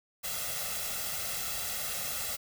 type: noise with comb filter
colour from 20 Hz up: white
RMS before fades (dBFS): -35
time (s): 0.23-2.37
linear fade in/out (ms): 20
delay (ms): 1.5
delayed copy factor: +0.75
effects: none